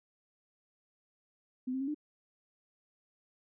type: tone with pitch steps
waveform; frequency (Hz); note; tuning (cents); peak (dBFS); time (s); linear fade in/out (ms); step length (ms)
sine; 254.6 / 263.1 / 272 / 299.5; C4 / C4 / C#4 / D4; -47 / +10 / -33 / +34; -32; 1.67-1.946; 10; 69
effects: none